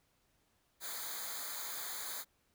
white noise with comb filter, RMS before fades -42 dBFS, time 0.8-2.25 s, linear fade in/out 50 ms, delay 0.36 ms, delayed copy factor -1, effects pink hiss -75 dBFS RMS until 2.54 s

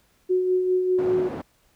sine tone with tremolo, 367.6 Hz, F#4, 11 cents flat, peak -17 dBFS, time 0.29-1.29 s, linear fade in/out 20 ms, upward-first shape sine, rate 5 Hz, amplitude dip 40%
white band-pass noise, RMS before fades -33 dBFS, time 0.98-1.42 s, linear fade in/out 10 ms, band 120 to 480 Hz, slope 12 dB/octave
effects pink hiss -63 dBFS RMS until 1.75 s

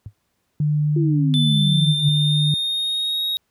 sine tone with exponential decay, 103.83 Hz, G#2, in tune, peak -25 dBFS, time 0.06-0.13 s, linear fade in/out 0 ms, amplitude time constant 15 ms
sine tone, 149.5 Hz, D3, 31 cents sharp, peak -16 dBFS, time 0.6-2.54 s, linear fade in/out 2 ms
sine exponential sweep, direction down, 347.6 to 137 Hz, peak -20 dBFS, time 0.96-2.09 s, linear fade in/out 5 ms
triangle tone with pitch glide, 3520 to 3773 Hz, A7 to A#7, 0 to +20 cents, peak -19 dBFS, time 1.34-3.37 s, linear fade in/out 0 ms, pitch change +120 cents, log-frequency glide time 1.47-3.24 s
effects pink hiss -70 dBFS RMS until 3.5 s + high-pass 60 Hz 12 dB/octave

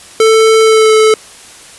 square tone with pitch glide, 442.7 to 435.6 Hz, A4 to A4, +11 to -17 cents, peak -5 dBFS, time 0.2-1.14 s, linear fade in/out 2 ms, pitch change -28 cents, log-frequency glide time 0.61-0.93 s, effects white hiss -35 dBFS RMS until 1.78 s + resampled to 24000 Hz

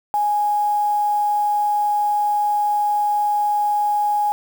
sine tone with quantisation, 830.6 Hz, G#5, in tune, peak -16 dBFS, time 0.14-4.32 s, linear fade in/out 0 ms, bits 6, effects none

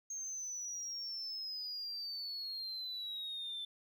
sine exponential sweep, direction down, 6440 to 3520 Hz, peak -38 dBFS, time 0.1-3.65 s, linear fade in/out 5 ms, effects tanh soft clip ceiling -37 dBFS + 12-bit

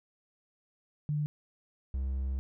sine / triangle tone pair in turn, 148.9 / 66.33 Hz, D3 / C2, +24 / +24 cents, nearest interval octave + major second, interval 1400 cents, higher first, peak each -28 dBFS, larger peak neither, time 1.09-1.26 / 1.94-2.39 s, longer second, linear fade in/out 0 ms, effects none

